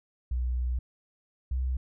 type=tone pair in turn; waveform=sine; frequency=61.74 / 64.03 Hz; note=B1 / C2; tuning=0 / -37 cents; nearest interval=minor second; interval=63 cents; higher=second; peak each=-26 dBFS; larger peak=neither; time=0.31-0.79 / 1.51-1.77 s; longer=first; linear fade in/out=5 ms; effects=none